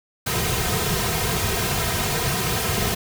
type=noise with comb filter; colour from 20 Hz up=pink; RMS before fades=-23 dBFS; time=0.26-2.95 s; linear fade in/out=10 ms; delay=3.5 ms; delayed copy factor=-1; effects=none